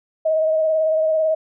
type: tone with vibrato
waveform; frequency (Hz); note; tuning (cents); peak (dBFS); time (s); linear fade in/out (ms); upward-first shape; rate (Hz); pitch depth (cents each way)
sine; 632; D#5; +27; -15; 0.25-1.35; 10; sine; 18; 26
effects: none